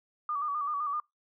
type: tone with vibrato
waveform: sine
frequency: 1174.7 Hz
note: D6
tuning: in tune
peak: -29 dBFS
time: 0.29-1 s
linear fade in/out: 2 ms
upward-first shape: square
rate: 7.8 Hz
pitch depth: 55 cents each way
effects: noise-tail reverb RT60 0.2 s tail -26 dB re dry